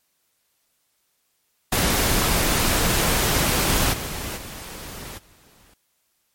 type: noise with level steps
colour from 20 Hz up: pink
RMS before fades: -20 / -30 / -36 / -54 dBFS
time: 1.72-5.74 s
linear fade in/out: 5 ms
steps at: 3.92 / 4.36 / 5.17 s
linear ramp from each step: 20 ms
effects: white hiss -69 dBFS RMS until 6.34 s + MP3 64 kbps